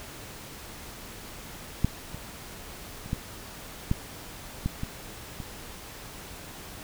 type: clicks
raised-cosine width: 5 ms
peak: -9 / -26 / -28 / -15 / -11 / -14 / -18 / -23 dBFS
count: 8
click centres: 1.846 / 2.146 / 3.061 / 3.131 / 3.914 / 4.66 / 4.834 / 5.402 s
effects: pink hiss -43 dBFS RMS until 6.83 s